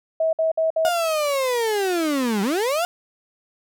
sine tone bursts, 644 Hz, E5, 41 cents flat, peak -17 dBFS, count 4, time 0.2-0.891 s, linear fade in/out 5 ms, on 130 ms, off 57 ms
35% pulse linear two-way sweep, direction down then up, 722 to 189.7 to 722 Hz, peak -18 dBFS, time 0.85-2.85 s, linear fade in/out 0 ms, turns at 2.42 s
effects none

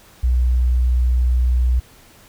sine tone, 61.74 Hz, B1, in tune, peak -13 dBFS, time 0.23-1.8 s, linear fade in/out 10 ms, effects pink hiss -48 dBFS RMS until 2.28 s

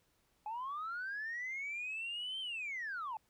sine linear two-way sweep, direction up then down, 830.6 to 3147 to 830.6 Hz, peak -37 dBFS, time 0.46-3.17 s, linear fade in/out 2 ms, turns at 2.4 s, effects tanh soft clip ceiling -35 dBFS + pink hiss -75 dBFS RMS until 3.29 s

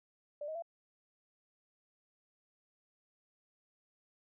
sine tone with pitch steps, 587.3 / 629.5 / 674.6 Hz, D5 / D#5 / E5, 0 / +20 / +40 cents, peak -38 dBFS, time 0.41-0.623 s, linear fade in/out 5 ms, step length 71 ms, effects none

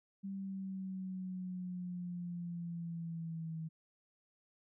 sine linear sweep, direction down, 196 to 160 Hz, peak -39 dBFS, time 0.23-3.69 s, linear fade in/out 20 ms, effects none

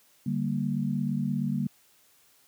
sine chord, G minor, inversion second, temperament equal, 146.83 / 196 / 233.1 Hz, D3 / G3 / Bb3, 0 / 0 / 0 cents, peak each -30 dBFS, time 0.26-1.67 s, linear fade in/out 5 ms, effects white hiss -62 dBFS RMS until 2.47 s + high-pass 80 Hz 12 dB/octave

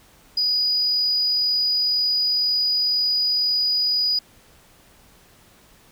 sine tone, 4929 Hz, D#8, 17 cents flat, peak -17 dBFS, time 0.37-4.19 s, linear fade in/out 5 ms, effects tanh soft clip ceiling -13 dBFS + pink hiss -53 dBFS RMS until 5.91 s

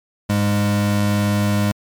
square tone pair together, 102.7 / 204.7 Hz, G#2 / G#3, -19 / -25 cents, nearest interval octave, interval 1194 cents, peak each -19 / -19 dBFS, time 0.29-1.72 s, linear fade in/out 10 ms, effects MP3 96 kbps

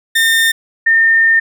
30% pulse / sine tone pair in turn, 1815 / 1815 Hz, A#6 / A#6, -47 / -47 cents, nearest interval unison, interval 0 cents, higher neither, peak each -7 dBFS, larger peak neither, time 0.15-0.52 / 0.86-1.4 s, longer second, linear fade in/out 10 ms, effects none

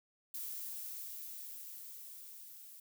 violet noise with level ramp, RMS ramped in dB -42 to -54 dBFS, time 0.34-2.8 s, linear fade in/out 5 ms, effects none

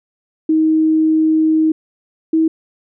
sine tone pair in turn, 315.5 / 321 Hz, D#4 / E4, +24 / -46 cents, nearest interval unison, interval 30 cents, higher second, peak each -10 dBFS, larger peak neither, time 0.49-1.72 / 2.33-2.48 s, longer first, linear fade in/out 5 ms, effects none

